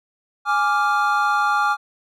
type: chord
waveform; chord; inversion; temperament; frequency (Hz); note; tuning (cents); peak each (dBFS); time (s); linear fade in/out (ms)
triangle; D diminished; second; equal; 830.6 / 1174.7 / 1396.9; Ab5 / D6 / F6; 0 / 0 / 0; -19; 0.45-1.77; 50
effects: none